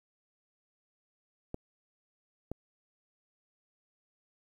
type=clicks; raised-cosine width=2 ms; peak=-23 dBFS; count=2; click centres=1.544 / 2.516 s; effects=10-bit